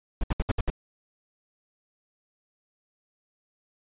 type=noise bursts; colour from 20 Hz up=brown; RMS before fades=-24 dBFS; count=6; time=0.21-0.701 s; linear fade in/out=2 ms; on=26 ms; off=67 ms; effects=resampled to 8000 Hz